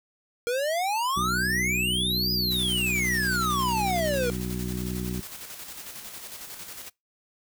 square exponential two-way sweep, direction up then down, 466.2 to 5010 to 466.2 Hz, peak -25 dBFS, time 0.47-4.3 s, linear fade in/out 0 ms, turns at 2.32 s
harmonic tone, 61.74 Hz, B1, in tune, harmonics 1 / 2 / 3 / 4 / 5 / 6, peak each -35 / -36 / -31 / -39 / -41 / -38 dBFS, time 1.16-5.21 s, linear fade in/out 10 ms
white noise with tremolo, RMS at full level -39 dBFS, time 2.5-6.9 s, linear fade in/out 20 ms, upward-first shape square, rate 11 Hz, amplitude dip 40%
effects noise-tail reverb RT60 0.2 s tail -24 dB re dry

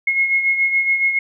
sine beating tone pair, 2163 / 2170.1 Hz, C#7 / C#7, -43 / -37 cents, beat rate 7.1 Hz, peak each -15 / -23 dBFS, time 0.07-1.19 s, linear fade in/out 5 ms, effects none

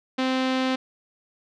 sawtooth tone with low-pass filter, 259.9 Hz, C4, 11 cents flat, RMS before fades -24 dBFS, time 0.18-0.76 s, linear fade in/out 10 ms, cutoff 3800 Hz, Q 1.5, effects none

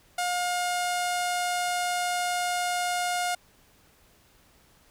sawtooth tone with low-pass filter, 713 Hz, F5, 36 cents sharp, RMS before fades -28 dBFS, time 0.18-3.35 s, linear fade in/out 5 ms, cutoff 10000 Hz, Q 1.6, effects pink hiss -60 dBFS RMS until 4.9 s

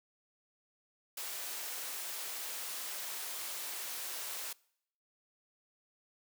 white high-pass noise, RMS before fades -41 dBFS, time 1.17-4.53 s, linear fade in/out 5 ms, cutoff 460 Hz, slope 12 dB/octave, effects noise-tail reverb RT60 0.7 s tail -24 dB re dry

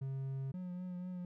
triangle tone, 134.7 Hz, C#3, 49 cents flat, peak -35 dBFS, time 0.01-0.52 s, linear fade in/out 10 ms
triangle tone with vibrato, 180.5 Hz, F#3, 43 cents flat, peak -38 dBFS, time 0.54-1.25 s, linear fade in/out 2 ms, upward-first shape triangle, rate 4.1 Hz, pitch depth 29 cents each way
effects none

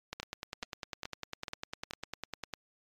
two click trains, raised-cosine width 0.2 ms, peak -20 / -21 dBFS, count 25 / 5, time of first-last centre 0.13-2.537 / 0.2-1.909 s, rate 9.97 / 2.34 Hz, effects MP3 96 kbps

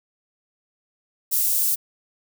white high-pass noise, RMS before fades -21 dBFS, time 1.31-1.76 s, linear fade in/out 20 ms, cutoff 9100 Hz, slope 12 dB/octave, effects none

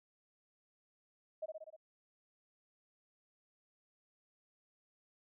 sine tone with echo, 630 Hz, D#5, 21 cents sharp, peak -37 dBFS, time 1.42-1.46 s, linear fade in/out 10 ms, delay 61 ms, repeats 5, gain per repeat -3 dB, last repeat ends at 1.765 s, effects none

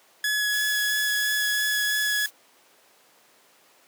sawtooth tone with vibrato, 1691 Hz, G#6, 31 cents sharp, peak -19 dBFS, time 0.24-2.26 s, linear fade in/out 2 ms, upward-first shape sine, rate 3 Hz, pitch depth 9 cents each way
blue noise, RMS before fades -36 dBFS, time 0.49-2.31 s, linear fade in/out 50 ms
effects pink hiss -57 dBFS RMS until 3.87 s + high-pass 400 Hz 12 dB/octave

